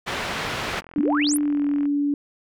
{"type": "low-pass noise", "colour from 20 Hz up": "white", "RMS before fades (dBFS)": -28, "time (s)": [0.06, 0.81], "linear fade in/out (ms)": 20, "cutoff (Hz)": 2400, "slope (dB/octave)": 12}
{"type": "click train", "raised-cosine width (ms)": 0.5, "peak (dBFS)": -26, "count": 45, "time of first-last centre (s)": [0.82, 1.855], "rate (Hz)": 42.5}
{"type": "tone with pitch glide", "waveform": "sine", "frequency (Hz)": [293.7, 287.5], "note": ["D4", "D4"], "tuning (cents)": [0, -37], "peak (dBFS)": -19, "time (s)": [0.96, 2.14], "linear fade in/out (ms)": 2, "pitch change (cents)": -37, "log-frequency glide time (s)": [1.43, 1.66]}
{"type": "exponential sweep", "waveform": "sine", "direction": "up", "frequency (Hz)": [185, 11840], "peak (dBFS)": -22, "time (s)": [0.98, 1.37], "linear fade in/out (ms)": 0}
{"effects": []}